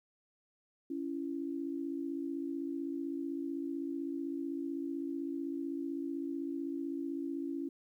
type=tone pair together; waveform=sine; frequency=279.4 / 335.2 Hz; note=C#4 / E4; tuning=+14 / +29 cents; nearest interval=minor third; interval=315 cents; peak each=-37 / -39 dBFS; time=0.9-7.69 s; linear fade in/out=5 ms; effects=12-bit